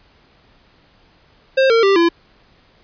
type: tone with pitch steps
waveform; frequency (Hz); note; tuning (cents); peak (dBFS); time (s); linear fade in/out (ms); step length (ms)
square; 531 / 457 / 393.2 / 338.4; C5 / A#4 / G4 / E4; +25 / -34 / +5 / +45; -11; 1.57-2.09; 10; 130
effects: pink hiss -53 dBFS RMS until 2.83 s + resampled to 11025 Hz